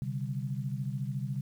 sine chord, C suspended second, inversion none, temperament equal with one note detuned, 130.81 / 144.73 / 196 Hz, C3 / D3 / G3, 0 / -25 / 0 cents, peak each -34 / -36 / -39 dBFS, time 0.02-1.41 s, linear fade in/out 0 ms, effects 10-bit

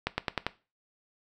accelerating click train, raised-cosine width 0.3 ms, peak -11 dBFS, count 5, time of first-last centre 0.07-0.466 s, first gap 110 ms, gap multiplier 0.93, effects noise-tail reverb RT60 0.3 s tail -17 dB re dry

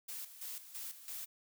blue noise with tremolo, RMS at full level -44 dBFS, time 0.08-1.26 s, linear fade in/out 10 ms, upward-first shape square, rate 3 Hz, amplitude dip 70%, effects none

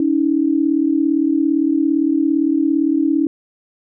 sine tone pair together, 282.6 / 320.2 Hz, C#4 / D#4, +34 / +50 cents, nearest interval major second, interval 216 cents, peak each -16 dBFS, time 0-3.27 s, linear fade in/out 2 ms, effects none

